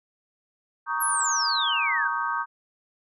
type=chord; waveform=sine; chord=Eb dominant seventh; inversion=second; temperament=just; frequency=933.4 / 1120.1 / 1244.5 / 1555.6 Hz; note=Bb5 / Db6 / Eb6 / G6; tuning=+2 / +18 / 0 / -14 cents; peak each=-30 dBFS; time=0.86-2.46 s; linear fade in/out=50 ms
type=exponential sweep; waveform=sine; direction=down; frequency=11780 to 1480 Hz; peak=-24 dBFS; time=1-2.09 s; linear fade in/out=20 ms
effects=none